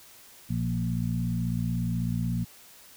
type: harmonic tone with a mistuned harmonic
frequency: 58.1 Hz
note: A#1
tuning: 5 cents flat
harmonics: 1 / 2 / 3 / 4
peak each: -37 / -29 / -30 / -33 dBFS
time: 0.49-2.45 s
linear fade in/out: 20 ms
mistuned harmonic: 2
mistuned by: +27 cents
effects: white hiss -52 dBFS RMS until 2.96 s